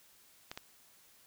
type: clicks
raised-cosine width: 0.2 ms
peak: -24 dBFS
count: 2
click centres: 0.515 / 0.575 s
effects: white hiss -63 dBFS RMS until 1.26 s

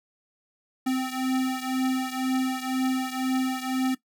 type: beating tone pair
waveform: square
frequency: 258.9 / 260.9 Hz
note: C4 / C4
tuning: -18 / -5 cents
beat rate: 2 Hz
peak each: -27 / -30 dBFS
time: 0.86-3.95 s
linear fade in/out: 10 ms
effects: noise-tail reverb RT60 0.1 s tail -17 dB re dry

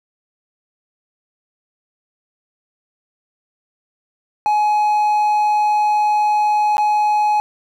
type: tone with dropouts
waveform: triangle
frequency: 842 Hz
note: G#5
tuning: 24 cents sharp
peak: -11 dBFS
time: 4.46-7.4 s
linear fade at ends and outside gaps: 0 ms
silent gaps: 6.769-6.781 s
effects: none

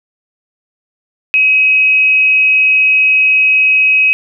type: tone with amplitude modulation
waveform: sine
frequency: 2541 Hz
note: D#7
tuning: 36 cents sharp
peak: -5 dBFS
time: 1.34-4.13 s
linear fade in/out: 0 ms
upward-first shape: sine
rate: 255 Hz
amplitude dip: 30%
effects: none

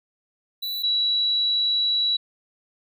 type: tone pair in turn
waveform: square / sine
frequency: 3951 / 3917 Hz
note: B7 / B7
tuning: 0 / -15 cents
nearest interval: unison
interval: 15 cents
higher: first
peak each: -27 / -19 dBFS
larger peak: second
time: 0.62-0.83 / 0.83-2.17 s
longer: second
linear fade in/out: 10 ms
effects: none

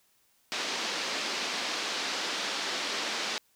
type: band-pass noise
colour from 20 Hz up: white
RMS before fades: -33 dBFS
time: 0.52-3.38 s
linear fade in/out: 0 ms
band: 220 to 5300 Hz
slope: 24 dB/octave
effects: white hiss -68 dBFS RMS until 3.55 s

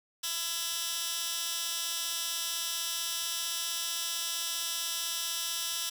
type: tone with high-pass filter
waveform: 15% pulse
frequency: 335.6 Hz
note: E4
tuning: 31 cents sharp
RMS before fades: -34 dBFS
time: 0.23-5.9 s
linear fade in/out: 10 ms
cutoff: 3900 Hz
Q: 0.91
effects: none

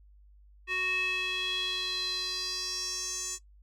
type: tone with band-pass filter sweep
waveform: square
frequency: 370 Hz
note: F#4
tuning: in tune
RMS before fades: -33 dBFS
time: 0.67-3.39 s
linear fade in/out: 50 ms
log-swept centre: 2300 to 7000 Hz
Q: 5.4
effects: noise-tail reverb RT60 0.1 s tail -18 dB re dry + added 50 Hz sine -54 dBFS peak until 3.62 s

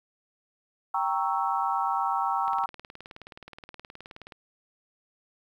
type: chord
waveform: sine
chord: G diminished seventh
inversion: none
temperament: equal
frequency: 784 / 932.3 / 1108.7 / 1318.5 Hz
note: G5 / Bb5 / Db6 / Fb6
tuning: 0 / 0 / 0 / 0 cents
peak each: -29 / -29 / -31 / -31 dBFS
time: 0.94-2.66 s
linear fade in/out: 5 ms
type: click train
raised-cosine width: 0.3 ms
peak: -27 dBFS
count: 36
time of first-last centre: 2.48-4.322 s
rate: 19 Hz
effects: 10-bit

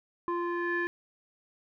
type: tone with low-pass filter sweep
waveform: square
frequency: 346.7 Hz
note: F4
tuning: 13 cents flat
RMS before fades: -31 dBFS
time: 0.28-0.87 s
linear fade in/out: 0 ms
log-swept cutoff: 1200 to 1900 Hz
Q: 6.2
effects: none

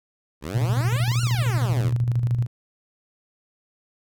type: exponential two-way sweep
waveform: 10% pulse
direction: up then down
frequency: 64.1 to 1480 to 64.1 Hz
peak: -21 dBFS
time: 0.41-1.93 s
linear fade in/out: 50 ms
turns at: 1.22 s
type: tone with tremolo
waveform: sine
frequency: 120 Hz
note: B2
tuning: 49 cents flat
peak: -17 dBFS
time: 0.54-2.47 s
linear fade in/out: 20 ms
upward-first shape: square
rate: 13 Hz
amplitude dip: 50%
effects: none

